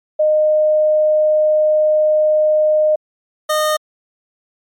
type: tone pair in turn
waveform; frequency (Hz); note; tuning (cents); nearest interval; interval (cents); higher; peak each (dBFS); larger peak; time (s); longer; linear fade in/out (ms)
sine / 25% pulse; 614 / 614; D#5 / D#5; -23 / -23; unison; 0; neither; -10; neither; 0.19-2.96 / 3.49-3.77; first; 10
effects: MP3 64 kbps